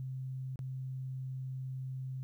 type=tone with dropouts; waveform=sine; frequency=130.81 Hz; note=C3; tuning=in tune; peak=-37 dBFS; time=0-2.23 s; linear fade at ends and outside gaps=0 ms; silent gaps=0.558-0.591 s; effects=12-bit